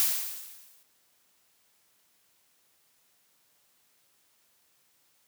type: noise with exponential decay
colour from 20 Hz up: blue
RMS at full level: -23 dBFS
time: 0-0.83 s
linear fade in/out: 0 ms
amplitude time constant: 180 ms
effects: white hiss -68 dBFS RMS until 5.27 s + high-pass 80 Hz 12 dB/octave